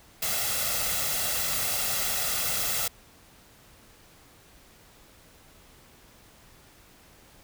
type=noise with comb filter; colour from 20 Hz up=white; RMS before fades=-28 dBFS; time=0.22-2.88 s; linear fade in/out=5 ms; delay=1.5 ms; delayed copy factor=+0.6; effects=pink hiss -55 dBFS RMS until 7.43 s